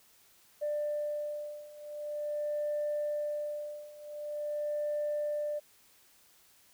sine beating tone pair, 593 / 593.45 Hz, D5 / D5, +17 / +18 cents, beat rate 0.45 Hz, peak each -36 / -34 dBFS, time 0.61-5.6 s, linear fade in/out 20 ms, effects tanh soft clip ceiling -26 dBFS + white hiss -63 dBFS RMS until 6.73 s

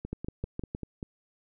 two click trains, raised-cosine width 3 ms, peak -20 / -23 dBFS, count 5 / 6, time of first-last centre 0.13-0.749 / 0.05-1.028 s, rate 6.46 / 5.11 Hz, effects none

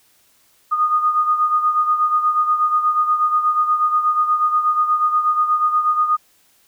sine beating tone pair, 1230 / 1238.3 Hz, D#6 / D#6, -20 / -9 cents, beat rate 8.3 Hz, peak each -15 / -22 dBFS, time 0.71-6.17 s, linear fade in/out 20 ms, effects white hiss -57 dBFS RMS until 6.67 s

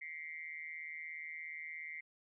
sine tone with amplitude modulation, 2093 Hz, C7, in tune, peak -39 dBFS, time 0.01-2.01 s, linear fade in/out 10 ms, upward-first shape sine, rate 157 Hz, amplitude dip 95%, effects none

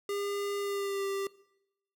square tone with pitch glide, 403.9 to 393.5 Hz, G#4 to G4, -48 to +7 cents, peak -32 dBFS, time 0.09-1.27 s, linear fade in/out 2 ms, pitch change -45 cents, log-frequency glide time 0.59-1.05 s, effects noise-tail reverb RT60 0.8 s tail -20 dB re dry

